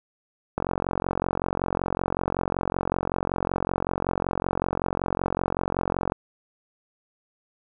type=click train; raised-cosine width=1 ms; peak=-10 dBFS; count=252; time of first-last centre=0.58-6.121 s; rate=45.3 Hz; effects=none